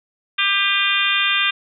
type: harmonic tone with a mistuned harmonic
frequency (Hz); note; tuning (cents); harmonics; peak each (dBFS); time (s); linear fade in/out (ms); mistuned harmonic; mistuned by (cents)
397; G4; +22; 3 / 4 / 5 / 6 / 7 / 8 / 9; -25 / -23 / -26 / -22 / -23 / -24 / -22; 0.38-1.51; 10; 6; +35
effects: none